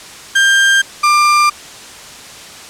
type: tone pair in turn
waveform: 35% pulse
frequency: 1590 / 1191.2 Hz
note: G6 / D6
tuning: +24 / +24 cents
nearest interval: perfect fourth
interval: 500 cents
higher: first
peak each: -6 dBFS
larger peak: neither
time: 0.35-0.82 / 1.03-1.5 s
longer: neither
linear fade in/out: 10 ms
effects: white hiss -33 dBFS RMS until 2.69 s + low-pass 8000 Hz 12 dB/octave